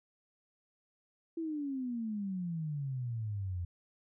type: exponential sweep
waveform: sine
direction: down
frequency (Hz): 335.6 to 85.5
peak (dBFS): -34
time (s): 1.37-3.65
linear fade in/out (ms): 5
effects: none